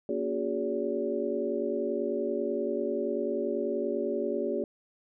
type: tone cluster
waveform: sine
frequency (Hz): 235.1 / 282.8 / 361.1 / 411.4 / 571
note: A#3 / C#4 / F#4 / G#4 / D5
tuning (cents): +15 / +35 / -42 / -16 / -49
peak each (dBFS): -36 / -37 / -33 / -32 / -34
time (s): 0.09-4.64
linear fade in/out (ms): 2
effects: none